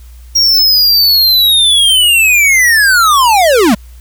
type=linear sweep; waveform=square; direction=down; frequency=5630 to 188 Hz; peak=-6 dBFS; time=0.35-3.75 s; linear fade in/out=10 ms; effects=added 60 Hz sine -31 dBFS peak until 4 s + white hiss -47 dBFS RMS until 4 s